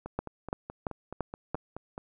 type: two click trains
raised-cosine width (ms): 1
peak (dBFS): -16 / -24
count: 5 / 10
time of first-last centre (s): 0.19-1.546 / 0.06-1.979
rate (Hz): 2.95 / 4.69
effects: none